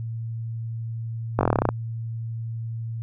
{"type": "slowing click train", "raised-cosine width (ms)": 1, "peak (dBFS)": -5, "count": 12, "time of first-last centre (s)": [1.39, 1.689], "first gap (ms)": 20, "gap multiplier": 1.06, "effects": ["added 114 Hz sine -28 dBFS peak until 3.02 s"]}